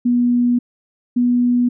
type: tone pair in turn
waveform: sine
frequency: 242.9 / 244.2 Hz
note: B3 / B3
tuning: -29 / -19 cents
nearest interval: unison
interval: 10 cents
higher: second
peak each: -12 dBFS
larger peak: neither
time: 0.05-0.59 / 1.16-1.69 s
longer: first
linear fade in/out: 10 ms
effects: none